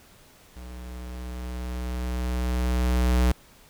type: tone with level ramp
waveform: square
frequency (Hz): 61.74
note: B1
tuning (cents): 0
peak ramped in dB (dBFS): -39 to -18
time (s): 0.56-3.32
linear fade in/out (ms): 5
effects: pink hiss -54 dBFS RMS until 3.69 s